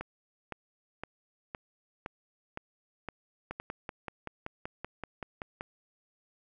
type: two click trains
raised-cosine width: 0.5 ms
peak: -22 / -22 dBFS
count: 8 / 12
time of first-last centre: 0.01-3.6 / 3.51-5.609 s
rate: 1.95 / 5.24 Hz
effects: none